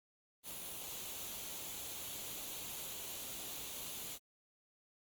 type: noise with comb filter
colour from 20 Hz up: white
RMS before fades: -45 dBFS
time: 0.43-4.19 s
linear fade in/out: 50 ms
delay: 0.29 ms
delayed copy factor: +0.5
effects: Opus 32 kbps